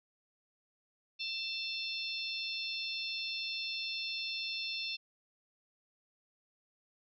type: harmonic tone with a mistuned harmonic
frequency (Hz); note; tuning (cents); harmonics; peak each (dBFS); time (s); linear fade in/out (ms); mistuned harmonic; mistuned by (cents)
889; A5; +18; 3 / 4 / 5 / 6; -40 / -41 / -42 / -43; 1.19-4.97; 20; 5; -58
effects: none